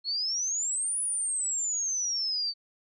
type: exponential two-way sweep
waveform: sine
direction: up then down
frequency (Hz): 4257 to 9956 to 4534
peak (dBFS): -27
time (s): 0.04-2.54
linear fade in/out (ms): 50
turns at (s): 1
effects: none

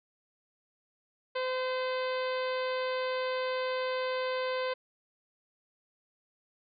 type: harmonic tone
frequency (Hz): 513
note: C5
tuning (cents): -34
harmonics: 1 / 2 / 3 / 4 / 5 / 6 / 7 / 8 / 9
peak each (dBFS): -31 / -37 / -41 / -43 / -45 / -47 / -48 / -49 / -50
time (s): 1.35-4.74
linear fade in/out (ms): 10
effects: none

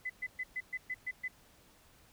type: tone bursts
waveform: sine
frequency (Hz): 2013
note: B6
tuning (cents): +33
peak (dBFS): -34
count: 8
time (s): 0.05-1.282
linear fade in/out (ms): 10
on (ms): 49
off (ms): 120
effects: pink hiss -63 dBFS RMS until 2.12 s

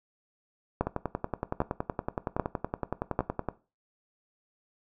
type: two click trains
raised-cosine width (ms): 1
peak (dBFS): -15 / -11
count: 29 / 4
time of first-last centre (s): 0.87-3.487 / 0.81-3.191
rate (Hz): 10.7 / 1.26
effects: noise-tail reverb RT60 0.3 s tail -17 dB re dry

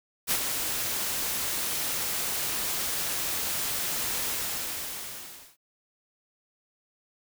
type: noise with ADSR envelope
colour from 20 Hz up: white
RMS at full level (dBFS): -24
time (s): 0.27-5.57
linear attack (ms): 44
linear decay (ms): 63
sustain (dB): -6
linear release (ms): 1300
effects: none

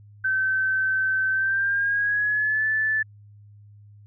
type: tone with pitch glide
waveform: sine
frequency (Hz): 1539 to 1747.5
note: G6 to A6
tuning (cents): -32 to -12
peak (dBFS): -20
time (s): 0.24-3.03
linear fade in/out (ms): 10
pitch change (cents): +220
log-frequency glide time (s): 1.31-2.66
effects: added 103 Hz sine -46 dBFS peak until 4.06 s

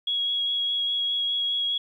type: tone with vibrato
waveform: sine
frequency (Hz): 3322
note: G#7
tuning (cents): 0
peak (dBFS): -23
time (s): 0.07-1.78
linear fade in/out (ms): 5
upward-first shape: sine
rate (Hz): 4.9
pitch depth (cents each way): 11
effects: 10-bit

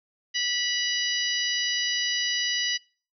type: harmonic tone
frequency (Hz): 979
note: B5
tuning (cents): -15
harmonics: 2 / 3 / 4 / 5 / 6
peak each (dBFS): -30 / -28 / -34 / -31 / -34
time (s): 0.34-2.78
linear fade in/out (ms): 20
effects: noise-tail reverb RT60 0.4 s tail -24 dB re dry

